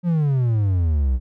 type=exponential sweep; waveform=triangle; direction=down; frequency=180 to 59.9 Hz; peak=-14 dBFS; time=0.03-1.2 s; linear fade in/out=50 ms; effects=none